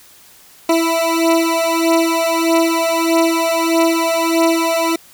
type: beating tone pair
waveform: 20% pulse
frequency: 329.6 / 331.2 Hz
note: E4 / E4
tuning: 0 / +8 cents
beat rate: 1.6 Hz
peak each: -11 dBFS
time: 0.69-4.96 s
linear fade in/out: 5 ms
effects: white hiss -45 dBFS RMS until 5.13 s